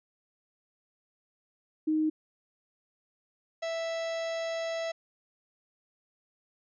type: tone pair in turn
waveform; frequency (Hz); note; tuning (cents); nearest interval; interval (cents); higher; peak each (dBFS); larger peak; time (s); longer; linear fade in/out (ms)
sine / 45% pulse; 311.1 / 659.2; D#4 / E5; 0 / 0; octave + minor second; 1300; second; -24 / -31; first; 1.87-2.1 / 3.62-4.92; second; 10
effects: resampled to 16000 Hz